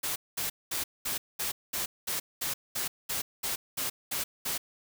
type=noise bursts; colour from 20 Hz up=white; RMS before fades=-32 dBFS; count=14; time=0.03-4.58 s; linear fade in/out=10 ms; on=130 ms; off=210 ms; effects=none